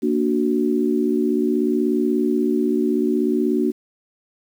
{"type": "chord", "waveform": "sine", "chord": "Bb augmented", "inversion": "none", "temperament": "equal", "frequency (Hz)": [233.1, 293.7, 370], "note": ["Bb3", "D4", "F#4"], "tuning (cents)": [0, 0, 0], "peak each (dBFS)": -21, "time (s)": [0.02, 3.72], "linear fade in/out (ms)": 20, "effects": ["8-bit"]}